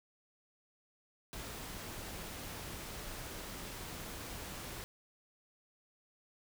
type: noise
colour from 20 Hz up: pink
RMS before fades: -45 dBFS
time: 1.33-4.84 s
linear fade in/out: 0 ms
effects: none